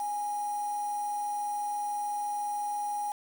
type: tone with quantisation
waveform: sine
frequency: 827 Hz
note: G#5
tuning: 8 cents flat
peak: -30 dBFS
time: 0-3.12 s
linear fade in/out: 2 ms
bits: 7
effects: none